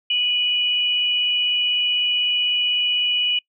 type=tone pair together; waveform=sine; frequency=2474 / 2942 Hz; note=D#7 / F#7; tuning=-10 / -11 cents; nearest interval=minor third; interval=299 cents; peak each=-25 / -18 dBFS; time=0.1-3.39 s; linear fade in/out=5 ms; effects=noise-tail reverb RT60 0.1 s tail -25 dB re dry